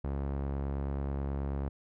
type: tone with low-pass filter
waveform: sawtooth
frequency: 69.3 Hz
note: C#2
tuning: in tune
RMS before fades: -34 dBFS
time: 0.04-1.69 s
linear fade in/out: 5 ms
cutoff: 1000 Hz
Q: 0.68
effects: none